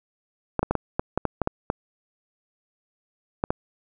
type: clicks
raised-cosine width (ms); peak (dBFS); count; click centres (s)
1; -8; 12; 0.593 / 0.63 / 0.71 / 0.753 / 0.995 / 1.176 / 1.253 / 1.417 / 1.474 / 1.701 / 3.439 / 3.505
effects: none